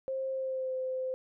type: tone with pitch glide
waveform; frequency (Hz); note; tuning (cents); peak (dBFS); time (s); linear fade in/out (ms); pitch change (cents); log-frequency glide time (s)
sine; 530 to 517.3; C5 to C5; +22 to -20; -31; 0.08-1.14; 0; -42; 0.31-0.74
effects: none